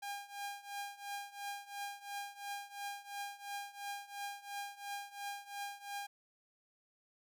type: tone with tremolo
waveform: sawtooth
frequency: 807 Hz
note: G#5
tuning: 50 cents flat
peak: -35 dBFS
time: 0.02-6.07 s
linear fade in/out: 10 ms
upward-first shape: triangle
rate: 2.9 Hz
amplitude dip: 90%
effects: none